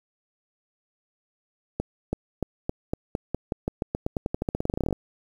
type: accelerating click train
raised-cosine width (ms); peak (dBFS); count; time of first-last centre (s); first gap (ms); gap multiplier
2; -12; 29; 1.8-4.927; 330; 0.9
effects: 8-bit